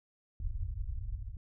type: low-pass noise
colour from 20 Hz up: pink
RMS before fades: -37 dBFS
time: 0.4-1.37 s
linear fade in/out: 2 ms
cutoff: 100 Hz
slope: 48 dB/octave
effects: none